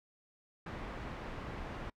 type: low-pass noise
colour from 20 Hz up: pink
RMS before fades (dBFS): -43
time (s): 0.66-1.9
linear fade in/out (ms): 5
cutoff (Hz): 2000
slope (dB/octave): 12
effects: noise-tail reverb RT60 0.1 s tail -25 dB re dry